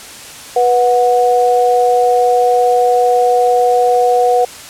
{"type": "tone pair together", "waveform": "sine", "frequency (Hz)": [490, 732.3], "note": ["B4", "F#5"], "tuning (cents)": [-14, -18], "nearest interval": "perfect fifth", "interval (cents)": 696, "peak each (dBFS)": -11, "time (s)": [0.56, 4.45], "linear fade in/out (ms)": 5, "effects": ["white hiss -32 dBFS RMS until 4.69 s", "low-pass 10000 Hz 12 dB/octave"]}